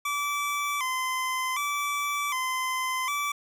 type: tone with vibrato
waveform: 25% pulse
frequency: 1092 Hz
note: C#6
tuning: 26 cents flat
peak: -23 dBFS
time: 0.05-3.32 s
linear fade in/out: 5 ms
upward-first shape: square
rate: 0.66 Hz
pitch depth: 100 cents each way
effects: none